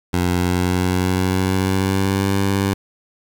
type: tone with pitch glide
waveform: 15% pulse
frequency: 89 to 98.18 Hz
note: F2 to G2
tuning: +33 to +3 cents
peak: -10 dBFS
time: 0.13-2.74 s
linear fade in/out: 10 ms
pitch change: +170 cents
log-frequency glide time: 0.34-2.34 s
effects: 8-bit